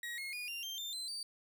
35% pulse tone with pitch steps, 1900 / 2157 / 2450 / 2782 / 3159 / 3587 / 4073 / 4625 Hz, A#6 / C#7 / D#7 / F7 / G7 / A7 / C8 / D8, +33 / -48 / -27 / -7 / +13 / +33 / -47 / -27 cents, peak -38 dBFS, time 0.03-1.23 s, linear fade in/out 2 ms, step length 150 ms, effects none

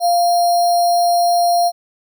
sine tone with sample-and-hold, 697 Hz, F5, 4 cents flat, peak -11 dBFS, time 0-1.72 s, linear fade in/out 50 ms, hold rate 4900 Hz, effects none

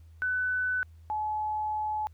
sine tone pair in turn, 1500 / 854.4 Hz, F#6 / G#5, +23 / +49 cents, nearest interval minor seventh, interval 974 cents, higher first, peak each -26 / -28 dBFS, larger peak first, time 0.22-0.83 / 1.1-2.07 s, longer second, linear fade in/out 0 ms, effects added 81 Hz sine -49 dBFS peak until 2.13 s + pink hiss -71 dBFS RMS until 2.13 s

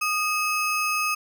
square ring-modulated tone, 1904 Hz, A#6, 36 cents sharp, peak -20 dBFS, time 0.01-1.15 s, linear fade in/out 10 ms, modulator 672 Hz, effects none

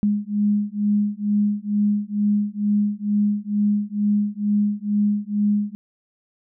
sine beating tone pair, 205.7 / 207.9 Hz, G#3 / G#3, -16 / +2 cents, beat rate 2.2 Hz, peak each -21 dBFS, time 0.03-5.75 s, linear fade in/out 0 ms, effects none

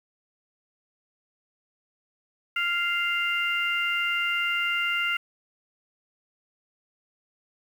harmonic tone, 697 Hz, F5, 4 cents flat, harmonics 2 / 3 / 4, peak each -28 / -28 / -28 dBFS, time 2.56-5.17 s, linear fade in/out 5 ms, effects 8-bit

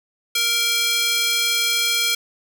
square tone with high-pass filter, 466.3 Hz, A#4, 1 cent sharp, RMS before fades -20 dBFS, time 0.35-2.15 s, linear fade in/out 5 ms, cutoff 2900 Hz, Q 1.4, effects none

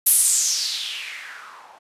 violet noise with low-pass filter sweep, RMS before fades -23 dBFS, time 0.06-1.79 s, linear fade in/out 10 ms, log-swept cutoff 12000 to 760 Hz, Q 4, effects resampled to 32000 Hz

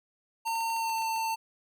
square tone with pitch glide, 910 to 897 Hz, A#5 to A5, -42 to +33 cents, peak -29 dBFS, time 0.45-1.36 s, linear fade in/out 20 ms, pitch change -25 cents, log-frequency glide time 0.77-0.93 s
clicks, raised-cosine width 0.2 ms, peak -33 dBFS, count 9, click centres 0.476 / 0.555 / 0.607 / 0.702 / 0.765 / 0.896 / 0.983 / 1.021 / 1.162 s
effects none

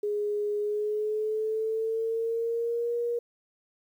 sine tone with pitch glide, 415.3 to 474.3 Hz, G#4 to A#4, 0 to +30 cents, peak -26 dBFS, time 0.03-3.19 s, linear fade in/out 5 ms, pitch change +230 cents, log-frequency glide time 0.59-2.94 s, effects 10-bit

